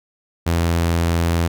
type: tone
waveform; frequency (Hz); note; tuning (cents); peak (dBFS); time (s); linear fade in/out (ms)
sawtooth; 84.3; E2; +39; -12; 0.46-1.48; 10
effects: none